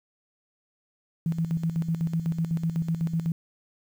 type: tone with tremolo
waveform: sine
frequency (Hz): 164.81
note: E3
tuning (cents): 0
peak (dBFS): -22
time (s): 1.26-3.32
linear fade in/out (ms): 2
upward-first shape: square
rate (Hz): 8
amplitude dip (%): 65
effects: 9-bit